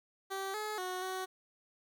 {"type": "tone with pitch steps", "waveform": "15% pulse", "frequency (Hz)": [387.6, 426.4, 367.5, 374.3], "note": ["G4", "G#4", "F#4", "F#4"], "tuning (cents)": [-20, 46, -12, 20], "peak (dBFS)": -30, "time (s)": [0.3, 1.26], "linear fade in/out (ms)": 20, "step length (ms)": 240, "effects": []}